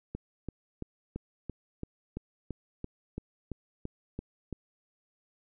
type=click train; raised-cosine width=3 ms; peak=-23 dBFS; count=14; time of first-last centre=0.15-4.527 s; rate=2.97 Hz; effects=none